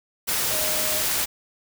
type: tone in noise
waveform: sine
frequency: 619 Hz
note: D#5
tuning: 9 cents flat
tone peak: -32 dBFS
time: 0.5-1.02 s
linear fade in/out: 20 ms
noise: white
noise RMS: -24 dBFS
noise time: 0.27-1.26 s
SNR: -11 dB
effects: none